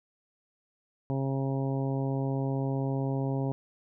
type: harmonic tone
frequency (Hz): 135.4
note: C#3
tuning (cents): -40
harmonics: 1 / 2 / 3 / 4 / 5 / 6 / 7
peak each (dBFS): -29 / -33 / -37 / -39 / -42 / -44 / -45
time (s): 1.1-3.52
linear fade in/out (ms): 0
effects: none